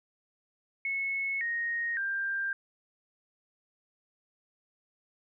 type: tone with pitch steps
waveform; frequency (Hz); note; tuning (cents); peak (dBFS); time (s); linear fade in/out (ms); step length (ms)
sine; 2194 / 1866.4 / 1587.7; C#7 / A#6 / G6; -18 / +2 / +22; -29; 0.85-2.53; 2; 560
effects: none